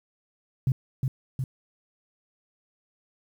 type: tone with echo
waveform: sine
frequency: 130.81 Hz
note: C3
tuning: in tune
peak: -19 dBFS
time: 0.67-0.72 s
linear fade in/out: 2 ms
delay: 360 ms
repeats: 2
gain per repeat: -3 dB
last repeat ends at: 1.44 s
effects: 9-bit